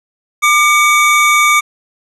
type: tone pair together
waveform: square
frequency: 1197.7 / 2261 Hz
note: D6 / C#7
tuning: +34 / +34 cents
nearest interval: major seventh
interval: 1100 cents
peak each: -11 dBFS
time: 0.42-1.61 s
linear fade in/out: 20 ms
effects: resampled to 24000 Hz + 7-bit